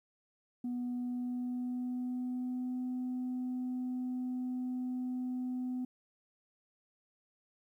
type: tone with pitch glide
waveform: sine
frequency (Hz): 245.2 to 252.1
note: B3 to B3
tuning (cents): -12 to +36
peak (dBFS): -32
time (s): 0.64-5.85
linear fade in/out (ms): 5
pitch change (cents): +48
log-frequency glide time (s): 0.74-2.8
effects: tanh soft clip ceiling -32 dBFS + 12-bit